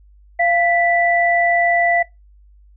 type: tone pair together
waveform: sine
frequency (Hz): 691 / 1975.5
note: F5 / B6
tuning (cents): -19 / 0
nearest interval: octave + tritone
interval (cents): 1819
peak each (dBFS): -15 / -17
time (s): 0.39-2.03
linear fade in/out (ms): 10
effects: noise-tail reverb RT60 0.2 s tail -21 dB re dry + added 50 Hz sine -45 dBFS peak until 2.76 s